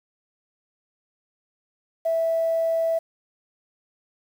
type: tone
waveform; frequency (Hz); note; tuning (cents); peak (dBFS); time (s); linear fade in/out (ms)
sine; 657; E5; -6; -19; 2.05-2.99; 10
effects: tanh soft clip ceiling -15 dBFS + 8-bit